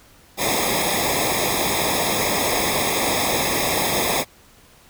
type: noise with comb filter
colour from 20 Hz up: pink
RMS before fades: -21 dBFS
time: 0.37-4.25 s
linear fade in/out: 50 ms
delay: 0.68 ms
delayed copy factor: -0.95
effects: pink hiss -51 dBFS RMS until 4.89 s